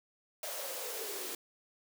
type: noise with high-pass filter sweep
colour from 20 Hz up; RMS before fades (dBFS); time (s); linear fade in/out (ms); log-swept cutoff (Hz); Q
white; -40; 0.43-1.35; 2; 610 to 360; 7
effects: none